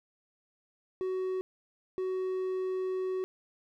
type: tone bursts at uneven times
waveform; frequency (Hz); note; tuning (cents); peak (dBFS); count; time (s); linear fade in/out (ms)
triangle; 373.6; F#4; +17; -28; 2; 1.01-1.41 / 1.98-3.24; 0
effects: none